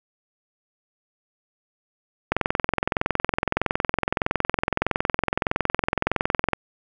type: click train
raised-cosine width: 0.5 ms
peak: -5 dBFS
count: 92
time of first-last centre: 2.32-6.533 s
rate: 21.6 Hz
effects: none